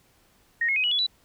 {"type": "tone with pitch steps", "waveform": "sine", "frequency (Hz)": [1864.7, 2167, 2518, 2926, 3400, 3951], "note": ["A#6", "C#7", "D#7", "F#7", "G#7", "B7"], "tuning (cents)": [0, -40, 20, -20, 40, 0], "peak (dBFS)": -21, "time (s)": [0.61, 1.066], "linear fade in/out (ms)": 5, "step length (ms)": 76, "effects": ["pink hiss -62 dBFS RMS until 1.24 s"]}